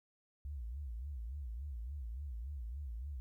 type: tone with vibrato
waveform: sine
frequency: 64 Hz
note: C2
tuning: 38 cents flat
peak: -40 dBFS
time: 0.45-3.2 s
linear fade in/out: 0 ms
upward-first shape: sine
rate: 3.5 Hz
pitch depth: 250 cents each way
effects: 13-bit